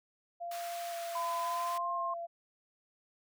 sine tone with vibrato, 686 Hz, F5, 31 cents flat, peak -37 dBFS, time 0.4-2.27 s, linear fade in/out 20 ms, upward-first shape square, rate 0.95 Hz, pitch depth 11 cents each way
pink high-pass noise, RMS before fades -47 dBFS, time 0.51-1.78 s, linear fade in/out 5 ms, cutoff 1100 Hz, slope 48 dB/octave
sine tone with pitch glide, 1012 to 1062.3 Hz, B5 to C6, +42 to +26 cents, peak -33 dBFS, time 1.15-2.14 s, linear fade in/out 5 ms, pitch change +84 cents, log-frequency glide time 1.48-1.91 s
effects none

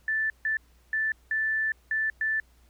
sine tone bursts at uneven times, 1760 Hz, A6, in tune, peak -24 dBFS, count 6, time 0.08-0.3 / 0.45-0.57 / 0.93-1.12 / 1.31-1.72 / 1.91-2.1 / 2.21-2.4 s, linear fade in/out 2 ms, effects added 60 Hz sine -58 dBFS peak until 2.69 s + pink hiss -65 dBFS RMS until 2.69 s

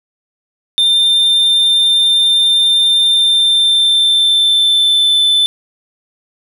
triangle tone with pitch glide, 3595 to 3523 Hz, A7 to A7, +36 to +1 cents, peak -7 dBFS, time 0.78-5.46 s, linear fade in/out 0 ms, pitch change -35 cents, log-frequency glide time 3.04-5.23 s, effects none

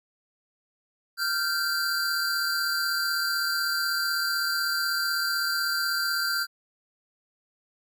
square tone cluster, 1393 / 1552 / 4692 Hz, F6 / G6 / D8, -5 / -18 / -2 cents, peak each -30 dBFS, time 1.17-6.47 s, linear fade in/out 50 ms, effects none

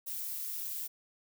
violet noise with amplitude modulation, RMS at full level -36 dBFS, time 0.06-0.88 s, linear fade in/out 20 ms, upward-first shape sine, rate 160 Hz, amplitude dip 50%, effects none

